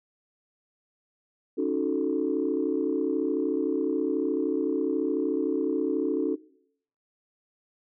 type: chord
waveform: sine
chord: D# half-diminished seventh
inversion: third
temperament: equal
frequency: 277.2 / 311.1 / 370 / 440 Hz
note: C#4 / D#4 / F#4 / A4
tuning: 0 / 0 / 0 / 0 cents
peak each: -29 dBFS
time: 1.57-6.36 s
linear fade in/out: 20 ms
effects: noise-tail reverb RT60 0.7 s tail -21 dB re dry + tanh soft clip ceiling -15 dBFS